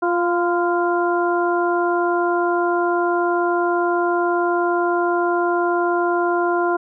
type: harmonic tone with a mistuned harmonic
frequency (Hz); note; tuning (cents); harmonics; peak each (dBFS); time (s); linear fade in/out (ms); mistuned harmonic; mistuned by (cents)
349.2; F4; 0; 1 / 2 / 3 / 4; -19 / -22 / -24 / -25; 0.02-6.77; 10; 3; -32
effects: none